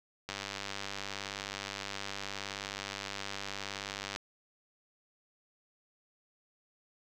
click train, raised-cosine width 0.2 ms, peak -20 dBFS, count 385, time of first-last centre 0.29-4.161 s, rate 99.2 Hz, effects none

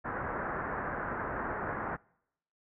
white low-pass noise, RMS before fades -36 dBFS, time 0.04-1.97 s, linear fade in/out 20 ms, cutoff 1700 Hz, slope 48 dB/octave, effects noise-tail reverb RT60 0.8 s tail -26 dB re dry

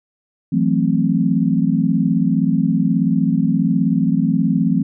sine chord, F# half-diminished seventh, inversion third, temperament equal with one note detuned, 164.81 / 183.61 / 220 / 261.6 Hz, E3 / F#3 / A3 / C4, 0 / -13 / 0 / 0 cents, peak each -19 dBFS, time 0.52-4.83 s, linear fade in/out 10 ms, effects none

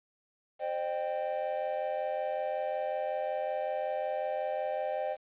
triangle chord, C minor, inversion none, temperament equal with one note detuned, 523.3 / 608.7 / 784 Hz, C5 / Eb5 / G5, 0 / -38 / 0 cents, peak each -34 / -32 / -34 dBFS, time 0.59-5.17 s, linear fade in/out 50 ms, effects resampled to 8000 Hz + 10-bit

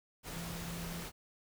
sine tone in noise, 169.3 Hz, E3, 46 cents sharp, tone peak -42 dBFS, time 0.32-1.05 s, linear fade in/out 50 ms, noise pink, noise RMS -44 dBFS, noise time 0.23-1.12 s, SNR -1 dB, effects none

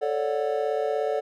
triangle chord, D major seventh, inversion second, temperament just, 440.5 / 550.6 / 587.3 / 734.2 Hz, A4 / C#5 / D5 / F#5, +2 / -12 / 0 / -14 cents, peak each -25 / -29 / -27 / -29 dBFS, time 0.01-1.21 s, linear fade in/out 20 ms, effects none

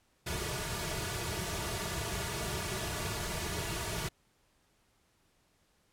pink noise with comb filter, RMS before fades -36 dBFS, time 0.26-4.09 s, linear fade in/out 10 ms, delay 3.8 ms, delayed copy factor -0.85, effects pink hiss -71 dBFS RMS until 5.92 s + low-pass 12000 Hz 12 dB/octave

